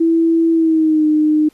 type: tone with pitch glide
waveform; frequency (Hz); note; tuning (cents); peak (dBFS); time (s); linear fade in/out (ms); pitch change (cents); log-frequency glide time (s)
sine; 329.6 to 305.8; E4 to D#4; 0 to -30; -10; 0-1.49; 10; -130; 0.52-1.06
effects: pink hiss -54 dBFS RMS until 1.53 s + resampled to 32000 Hz